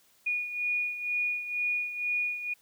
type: beating tone pair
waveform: sine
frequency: 2450 / 2452.1 Hz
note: D#7 / D#7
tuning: -27 / -26 cents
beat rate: 2.1 Hz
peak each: -29 / -35 dBFS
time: 0.26-2.54 s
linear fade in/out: 10 ms
effects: white hiss -64 dBFS RMS until 2.61 s